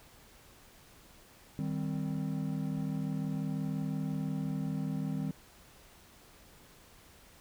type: chord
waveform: triangle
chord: C minor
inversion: first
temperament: equal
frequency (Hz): 155.56 / 196 / 261.6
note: Eb3 / G3 / C4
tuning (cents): 0 / 0 / 0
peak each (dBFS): -33 / -35 / -36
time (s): 1.59-5.31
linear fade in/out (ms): 0
effects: pink hiss -58 dBFS RMS until 7.4 s